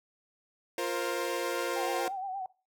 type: chord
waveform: sawtooth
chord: F suspended fourth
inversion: none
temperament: equal with one note detuned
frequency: 349.2 / 466.2 / 527.8 Hz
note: F4 / Bb4 / C5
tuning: 0 / 0 / +15 cents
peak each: -31 dBFS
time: 0.78-2.08 s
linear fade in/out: 2 ms
type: tone with vibrato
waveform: sine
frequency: 768 Hz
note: G5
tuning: 36 cents flat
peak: -33 dBFS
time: 1.76-2.46 s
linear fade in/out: 2 ms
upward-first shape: sine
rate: 8.6 Hz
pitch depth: 67 cents each way
effects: noise-tail reverb RT60 0.3 s tail -19 dB re dry